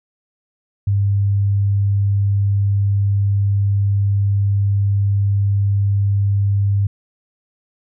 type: tone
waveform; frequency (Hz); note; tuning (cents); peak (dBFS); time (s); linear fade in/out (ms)
sine; 100; G2; +35; -13; 0.87-6.87; 5
effects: none